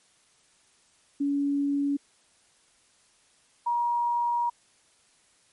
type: tone pair in turn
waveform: sine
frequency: 283 / 951.9 Hz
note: C#4 / A#5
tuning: +36 / +36 cents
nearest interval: octave + major sixth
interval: 2100 cents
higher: second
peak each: -23 dBFS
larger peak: neither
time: 1.2-1.97 / 3.66-4.5 s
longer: second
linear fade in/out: 10 ms
effects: white hiss -63 dBFS RMS until 5.52 s + MP3 48 kbps